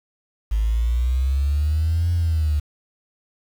sine exponential two-way sweep, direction up then down, 51.91 to 87.31 to 73.2 Hz, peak -16 dBFS, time 0.51-2.6 s, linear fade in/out 10 ms, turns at 2.12 s, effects tanh soft clip ceiling -13 dBFS + 7-bit

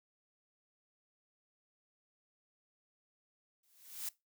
blue noise with exponential growth, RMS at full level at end -37 dBFS, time 3.63-4.09 s, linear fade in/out 5 ms, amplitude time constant 100 ms, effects noise-tail reverb RT60 0.2 s tail -20 dB re dry

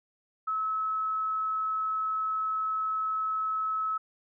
sine tone, 1294 Hz, E6, 32 cents flat, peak -27 dBFS, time 0.47-3.98 s, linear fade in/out 10 ms, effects none

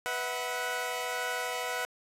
15% pulse chord, B suspended fourth, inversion none, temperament equal with one note detuned, 493.9 / 647.6 / 740 Hz, B4 / E5 / F#5, 0 / -31 / 0 cents, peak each -29 / -32 / -29 dBFS, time 0.06-1.85 s, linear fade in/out 0 ms, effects resampled to 32000 Hz + 8-bit

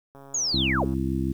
click train, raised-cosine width 1 ms, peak -33 dBFS, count 110, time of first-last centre 0.15-0.94 s, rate 138 Hz
sine linear sweep, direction down, 6900 to 293.7 Hz, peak -23 dBFS, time 0.34-0.85 s, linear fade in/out 5 ms
harmonic tone, 66.2 Hz, C2, 21 cents sharp, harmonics 1 / 2 / 3 / 4 / 5, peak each -30 / -30 / -30 / -30 / -30 dBFS, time 0.53-1.33 s, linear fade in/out 10 ms
effects 9-bit

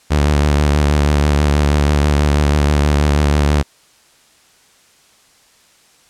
sawtooth tone with vibrato, 73.3 Hz, D2, 3 cents flat, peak -7 dBFS, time 0.1-3.63 s, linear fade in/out 20 ms, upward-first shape sine, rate 6.2 Hz, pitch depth 38 cents each way, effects white hiss -51 dBFS RMS until 6.09 s + low-pass 9000 Hz 12 dB/octave

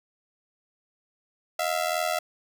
sawtooth ring-modulated tone, 670 Hz, E5, 28 cents sharp, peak -18 dBFS, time 1.59-2.19 s, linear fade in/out 5 ms, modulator 41.7 Hz, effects 10-bit

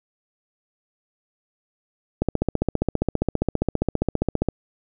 click train, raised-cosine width 2 ms, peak -6 dBFS, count 35, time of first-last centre 2.22-4.487 s, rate 15 Hz, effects none

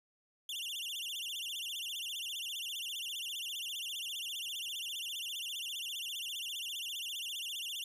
40% pulse tone with vibrato, 3136 Hz, G7, in tune, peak -37 dBFS, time 0.49-7.84 s, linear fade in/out 2 ms, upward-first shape sine, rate 15 Hz, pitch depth 230 cents each way, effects resampled to 32000 Hz

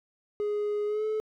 triangle tone with pitch glide, 416.2 to 432.4 Hz, G#4 to A4, +4 to -30 cents, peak -24 dBFS, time 0.4-1.2 s, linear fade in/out 0 ms, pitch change +66 cents, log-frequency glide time 0.86-1.05 s, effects tanh soft clip ceiling -20 dBFS

